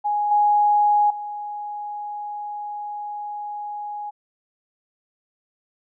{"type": "tone with level steps", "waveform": "sine", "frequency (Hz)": 830.6, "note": "G#5", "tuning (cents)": 0, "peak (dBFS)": [-19, -14, -28], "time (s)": [0.04, 4.11], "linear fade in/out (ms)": 20, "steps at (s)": [0.31, 1.1], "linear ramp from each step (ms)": 5, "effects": []}